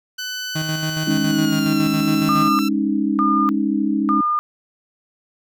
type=tone with pitch glide; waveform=15% pulse; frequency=1500 to 1336.3 Hz; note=F#6 to E6; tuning=+23 to +23 cents; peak=-19 dBFS; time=0.18-2.69 s; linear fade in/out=10 ms; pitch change=-200 cents; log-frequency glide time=1.26-1.86 s
type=tone with tremolo; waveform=35% pulse; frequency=156.9 Hz; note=D#3; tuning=15 cents sharp; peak=-19 dBFS; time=0.55-2.49 s; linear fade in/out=10 ms; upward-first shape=square; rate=7.2 Hz; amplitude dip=45%
type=chord; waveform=sine; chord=Ab suspended fourth; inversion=none; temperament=equal; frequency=207.7 / 277.2 / 311.1 Hz; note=Ab3 / Db4 / Eb4; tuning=0 / 0 / 0 cents; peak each=-21 dBFS; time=1.07-4.21 s; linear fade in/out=5 ms
type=tone bursts; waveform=sine; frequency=1211 Hz; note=D#6; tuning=47 cents flat; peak=-16 dBFS; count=3; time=2.29-4.39 s; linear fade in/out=0 ms; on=300 ms; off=600 ms
effects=none

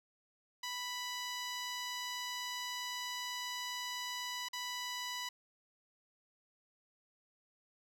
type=tone with dropouts; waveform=10% pulse; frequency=987.8 Hz; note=B5; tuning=in tune; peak=-30 dBFS; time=0.63-5.29 s; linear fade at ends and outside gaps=5 ms; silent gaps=4.486-4.531 s; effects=low-pass 12000 Hz 12 dB/octave + 12-bit

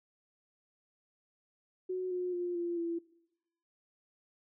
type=tone with pitch steps; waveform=sine; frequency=369 / 360.8 / 352.7 / 344.9 / 337.2 Hz; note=F#4 / F#4 / F4 / F4 / E4; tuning=-5 / -44 / +17 / -22 / +39 cents; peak=-32 dBFS; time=1.89-2.99 s; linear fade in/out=10 ms; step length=220 ms; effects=noise-tail reverb RT60 0.8 s tail -20 dB re dry

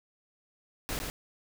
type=noise with echo; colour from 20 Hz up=pink; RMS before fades=-34 dBFS; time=0.89-0.99 s; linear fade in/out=0 ms; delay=110 ms; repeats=1; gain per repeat=-3 dB; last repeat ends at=1.1 s; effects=none

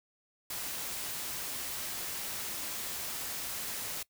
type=noise; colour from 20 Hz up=white; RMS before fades=-38 dBFS; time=0.5-4.03 s; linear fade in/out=5 ms; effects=noise-tail reverb RT60 0.1 s tail -21 dB re dry

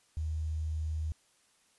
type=tone with quantisation; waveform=sine; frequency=78.4 Hz; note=D#2; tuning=14 cents sharp; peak=-31 dBFS; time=0.17-1.12 s; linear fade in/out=0 ms; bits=10; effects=white hiss -68 dBFS RMS until 1.78 s + resampled to 24000 Hz

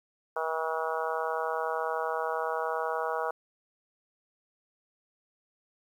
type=harmonic tone; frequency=160.6 Hz; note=E3; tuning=45 cents flat; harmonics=3 / 4 / 5 / 6 / 7 / 8 / 9; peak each=-34 / -35 / -36 / -37 / -37 / -38 / -39 dBFS; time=0.36-3.31 s; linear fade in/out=5 ms; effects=10-bit

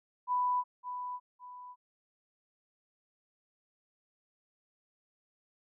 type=tone with echo; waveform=sine; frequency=992 Hz; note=B5; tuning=7 cents sharp; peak=-27 dBFS; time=0.27-0.64 s; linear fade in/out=50 ms; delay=560 ms; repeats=2; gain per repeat=-9 dB; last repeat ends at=1.76 s; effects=none

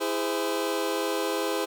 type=chord; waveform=sawtooth; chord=E augmented; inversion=none; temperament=just; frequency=329.6 / 412 / 515 Hz; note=E4 / G#4 / B#4; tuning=0 / -14 / -28 cents; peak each=-27 / -26 / -26 dBFS; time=0-1.66 s; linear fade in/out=20 ms; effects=none

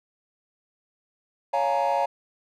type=chord; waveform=triangle; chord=Bb minor seventh; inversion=first; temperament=just; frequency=559.4 / 699.2 / 839.1 / 932.3 Hz; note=Db5 / F5 / Ab5 / Bb5; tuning=+16 / +2 / +18 / 0 cents; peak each=-24 dBFS; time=1.53-2.06 s; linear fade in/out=10 ms; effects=tanh soft clip ceiling -13 dBFS

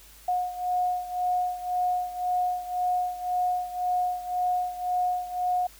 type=beating tone pair; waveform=sine; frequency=723 / 724.9 Hz; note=F#5 / F#5; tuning=-40 / -36 cents; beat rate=1.9 Hz; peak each=-26 / -30 dBFS; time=0.28-5.67 s; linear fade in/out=5 ms; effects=added 50 Hz sine -54 dBFS peak until 5.79 s + white hiss -52 dBFS RMS until 5.79 s

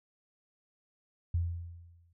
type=tone with exponential decay; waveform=sine; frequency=85.4 Hz; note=F2; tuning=38 cents flat; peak=-25 dBFS; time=1.34-2.13 s; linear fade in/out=5 ms; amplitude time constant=170 ms; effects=none

